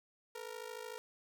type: ring-modulated tone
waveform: sawtooth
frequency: 466.2 Hz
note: A#4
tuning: in tune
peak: -37 dBFS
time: 0.35-0.98 s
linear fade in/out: 0 ms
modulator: 26.7 Hz
effects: none